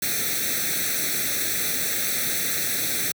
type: noise with comb filter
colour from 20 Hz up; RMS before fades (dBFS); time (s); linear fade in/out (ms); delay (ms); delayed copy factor
white; -25; 0.02-3.12; 5; 0.5; +0.95
effects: high-pass 100 Hz 12 dB/octave